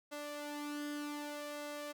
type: tone with flanger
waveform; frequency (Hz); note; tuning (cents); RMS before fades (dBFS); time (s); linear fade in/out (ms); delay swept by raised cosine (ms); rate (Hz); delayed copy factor
sawtooth; 293.7; D4; 0; -43; 0.11-1.93; 20; 1.5 to 2.8; 0.65; +0.6
effects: none